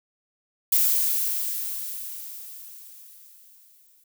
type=noise with exponential decay; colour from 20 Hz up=violet; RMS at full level=-19 dBFS; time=0.72-4.04 s; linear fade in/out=5 ms; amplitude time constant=720 ms; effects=none